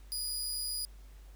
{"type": "tone", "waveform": "20% pulse", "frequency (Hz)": 4916, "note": "D#8", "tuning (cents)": -22, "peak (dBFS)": -28, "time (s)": [0.12, 0.85], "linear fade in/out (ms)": 0, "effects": ["added 49 Hz sine -49 dBFS peak until 1.35 s", "pink hiss -64 dBFS RMS until 1.35 s"]}